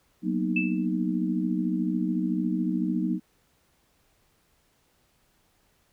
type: chord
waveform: sine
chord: B major seventh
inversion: second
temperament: equal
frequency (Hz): 185 / 233.1 / 246.9 / 311.1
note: F#3 / A#3 / B3 / D#4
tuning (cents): 0 / 0 / 0 / 0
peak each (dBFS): -28 / -31 / -31 / -29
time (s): 0.22-3.2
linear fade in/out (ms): 50
type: tone with exponential decay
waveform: sine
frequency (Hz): 2637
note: E7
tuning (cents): 0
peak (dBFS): -22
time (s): 0.56-0.86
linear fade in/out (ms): 5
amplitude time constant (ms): 65
effects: pink hiss -67 dBFS RMS until 5.92 s